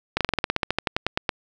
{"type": "slowing click train", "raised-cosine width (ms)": 0.3, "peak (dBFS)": -5, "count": 17, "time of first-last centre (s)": [0.17, 1.292], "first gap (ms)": 37, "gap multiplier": 1.08, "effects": []}